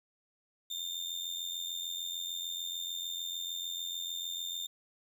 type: tone with amplitude modulation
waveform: 35% pulse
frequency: 3613 Hz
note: A7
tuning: 45 cents sharp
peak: -31 dBFS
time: 0.7-4.67 s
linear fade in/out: 10 ms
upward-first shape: sine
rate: 86.7 Hz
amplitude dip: 65%
effects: none